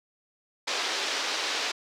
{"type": "band-pass noise", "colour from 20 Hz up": "white", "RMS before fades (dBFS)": -30, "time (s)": [0.67, 1.72], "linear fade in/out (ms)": 10, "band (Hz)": [330, 5300], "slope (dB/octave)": 24, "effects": []}